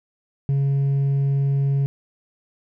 triangle tone with hard clipping, 138.59 Hz, C#3, in tune, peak -16 dBFS, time 0.49-1.86 s, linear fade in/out 0 ms, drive 1 dB, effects none

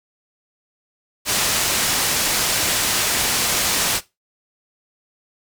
white low-pass noise, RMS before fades -20 dBFS, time 1.25-4.01 s, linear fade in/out 50 ms, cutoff 9500 Hz, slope 12 dB/octave, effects noise-tail reverb RT60 0.2 s tail -17 dB re dry

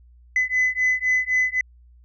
sine beating tone pair, 2012 / 2015.9 Hz, B6 / B6, +32 / +35 cents, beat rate 3.9 Hz, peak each -20 dBFS, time 0.36-1.61 s, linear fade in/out 2 ms, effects tanh soft clip ceiling -14 dBFS + added 60 Hz sine -48 dBFS peak until 2.04 s

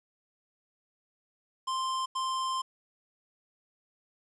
square tone bursts at uneven times, 1046.5 Hz, C6, in tune, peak -30 dBFS, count 2, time 1.67-2.06 / 2.15-2.62 s, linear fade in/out 10 ms, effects resampled to 22050 Hz + 10-bit

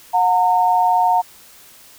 sine tone pair together, 725.4 / 914 Hz, F#5 / A#5, -34 / -34 cents, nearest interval major third, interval 400 cents, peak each -15 dBFS, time 0.13-1.22 s, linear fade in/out 20 ms, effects white hiss -45 dBFS RMS until 1.98 s

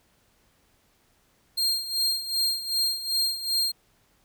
40% pulse tone with tremolo, 4207 Hz, C8, 9 cents sharp, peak -20 dBFS, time 1.57-3.72 s, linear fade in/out 10 ms, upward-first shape sine, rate 2.6 Hz, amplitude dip 75%, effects pink hiss -65 dBFS RMS until 4.24 s

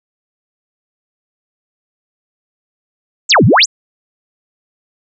sine exponential two-way sweep, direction down then up, 8260 to 97.1 to 8260 Hz, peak -5 dBFS, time 3.29-3.66 s, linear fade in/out 20 ms, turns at 3.45 s, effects none

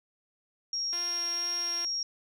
sine tone, 5588 Hz, F8, in tune, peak -29 dBFS, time 0.73-2.03 s, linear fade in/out 2 ms
5% pulse tone with vibrato, 347.6 Hz, F4, 8 cents flat, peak -29 dBFS, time 0.93-1.85 s, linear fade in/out 0 ms, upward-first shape sine, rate 2.1 Hz, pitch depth 10 cents each way
effects none

